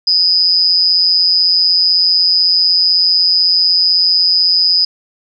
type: tone with amplitude modulation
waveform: sine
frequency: 4981 Hz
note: D#8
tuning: 1 cent sharp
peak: -5 dBFS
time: 0.07-4.85 s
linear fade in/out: 5 ms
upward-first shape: sine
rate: 176 Hz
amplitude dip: 75%
effects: none